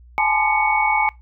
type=tone cluster; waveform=sine; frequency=834 / 874 / 1020 / 1204 / 2225 Hz; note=G#5 / A5 / C6 / D6 / C#7; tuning=+7 / -12 / -44 / +43 / +6 cents; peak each=-21 / -20 / -27 / -28 / -20 dBFS; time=0.18-1.09 s; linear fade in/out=0 ms; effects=noise-tail reverb RT60 0.2 s tail -22 dB re dry + added 60 Hz sine -43 dBFS peak until 1.21 s